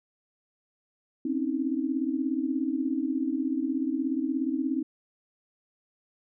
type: tone cluster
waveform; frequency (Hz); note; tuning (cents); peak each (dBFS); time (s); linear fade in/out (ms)
sine; 259.2 / 275.9 / 316.3; C4 / C#4 / D#4; -16 / -8 / +29; -30; 1.25-4.83; 5
effects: none